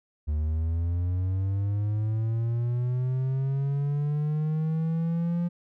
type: linear sweep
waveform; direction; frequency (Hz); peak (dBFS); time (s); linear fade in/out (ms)
triangle; up; 73.8 to 174.1; -22; 0.27-5.49; 20
effects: none